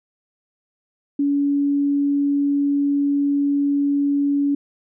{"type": "tone", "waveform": "sine", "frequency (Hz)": 283.8, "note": "C#4", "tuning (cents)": 41, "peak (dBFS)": -16, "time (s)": [1.19, 4.55], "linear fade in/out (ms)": 5, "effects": []}